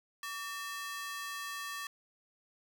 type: ring-modulated tone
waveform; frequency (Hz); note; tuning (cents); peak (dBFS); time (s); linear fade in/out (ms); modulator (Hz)
sawtooth; 1480; F#6; 0; -32; 0.23-1.87; 2; 332
effects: none